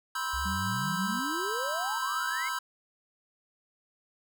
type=chord; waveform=square; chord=C major seventh; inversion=third; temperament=just; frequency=981.1 / 1046.5 / 1308.1 / 1569.8 Hz; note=B5 / C6 / E6 / G6; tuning=-12 / 0 / -14 / +2 cents; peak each=-38 / -39 / -36 / -36 dBFS; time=0.15-2.59 s; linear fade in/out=5 ms
type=exponential sweep; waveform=sine; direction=up; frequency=60 to 2212 Hz; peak=-34 dBFS; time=0.33-2.49 s; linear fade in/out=10 ms
type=tone with tremolo; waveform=sine; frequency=190.9 Hz; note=G3; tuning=46 cents flat; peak=-33 dBFS; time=0.45-1.2 s; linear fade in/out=10 ms; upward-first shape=sine; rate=5.1 Hz; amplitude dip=30%
effects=none